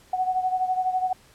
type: beating tone pair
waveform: sine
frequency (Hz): 740 / 752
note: F#5 / F#5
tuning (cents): 0 / +28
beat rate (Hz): 12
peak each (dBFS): -23 / -28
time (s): 0.13-1.13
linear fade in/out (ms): 5
effects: pink hiss -55 dBFS RMS until 1.34 s + low-pass 12000 Hz 12 dB/octave